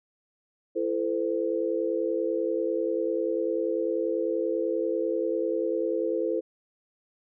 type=tone cluster; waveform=sine; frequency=335.2 / 442.8 / 513 Hz; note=E4 / A4 / C5; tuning=+29 / +11 / -34 cents; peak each=-29 dBFS; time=0.75-6.41 s; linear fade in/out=20 ms; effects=none